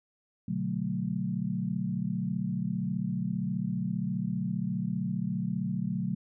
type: chord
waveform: sine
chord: B minor seventh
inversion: none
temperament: equal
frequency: 123.47 / 146.83 / 185 / 220 Hz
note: B2 / D3 / F#3 / A3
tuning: 0 / 0 / 0 / 0 cents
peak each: -37 / -36 / -31 / -35 dBFS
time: 0.48-6.15 s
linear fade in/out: 5 ms
effects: none